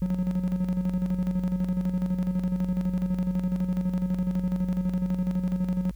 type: tone with tremolo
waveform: triangle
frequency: 182.6 Hz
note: F#3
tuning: 23 cents flat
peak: -20 dBFS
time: 0.02-5.91 s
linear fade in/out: 0 ms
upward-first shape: square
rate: 12 Hz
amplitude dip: 55%
effects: added 50 Hz sine -38 dBFS peak until 5.95 s + white hiss -63 dBFS RMS until 5.95 s